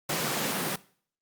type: high-pass noise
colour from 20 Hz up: pink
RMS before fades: -30 dBFS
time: 0.09-0.76 s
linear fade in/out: 5 ms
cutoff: 140 Hz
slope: 48 dB/octave
effects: noise-tail reverb RT60 0.5 s tail -19 dB re dry + Opus 48 kbps